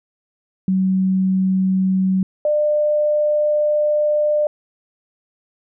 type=tone pair in turn; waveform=sine; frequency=188.6 / 598.8 Hz; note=F#3 / D5; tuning=+33 / +33 cents; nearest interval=octave + minor sixth; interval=2000 cents; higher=second; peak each=-14 dBFS; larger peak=neither; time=0.68-2.23 / 2.45-4.47 s; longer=second; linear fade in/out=2 ms; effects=none